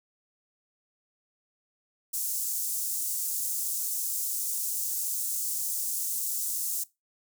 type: high-pass noise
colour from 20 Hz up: pink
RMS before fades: -31 dBFS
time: 2.13-6.84 s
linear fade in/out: 10 ms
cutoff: 7100 Hz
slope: 24 dB/octave
effects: noise-tail reverb RT60 0.2 s tail -19 dB re dry